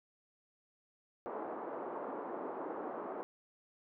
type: band-pass noise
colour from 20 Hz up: pink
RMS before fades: -42 dBFS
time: 1.26-3.23 s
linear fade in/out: 0 ms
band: 300 to 1100 Hz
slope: 24 dB/octave
effects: none